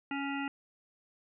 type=harmonic tone; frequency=278.6 Hz; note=C#4; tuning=9 cents sharp; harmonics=1 / 3 / 5 / 7 / 9 / 10; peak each=-35 / -40 / -42 / -43 / -45 / -45 dBFS; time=0.11-0.48 s; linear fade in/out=2 ms; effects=none